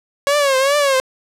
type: tone with vibrato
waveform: sawtooth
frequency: 554.4 Hz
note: C#5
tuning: in tune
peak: -9 dBFS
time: 0.27-1 s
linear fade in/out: 0 ms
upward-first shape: triangle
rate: 2.5 Hz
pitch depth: 120 cents each way
effects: low-pass 11000 Hz 12 dB/octave